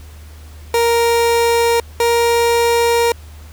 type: tone pair in turn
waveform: 30% pulse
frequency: 467.3 / 469.2 Hz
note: A#4 / A#4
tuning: +4 / +11 cents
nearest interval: unison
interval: 7 cents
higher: second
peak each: -9 dBFS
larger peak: neither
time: 0.74-1.8 / 2-3.12 s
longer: second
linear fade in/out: 2 ms
effects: added 76 Hz sine -34 dBFS peak until 3.52 s + pink hiss -45 dBFS RMS until 3.52 s